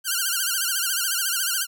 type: tone with vibrato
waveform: 5% pulse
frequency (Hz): 1480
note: F#6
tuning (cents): 0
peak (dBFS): -11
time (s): 0.04-1.67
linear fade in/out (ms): 50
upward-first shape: sine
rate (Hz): 14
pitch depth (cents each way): 130
effects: none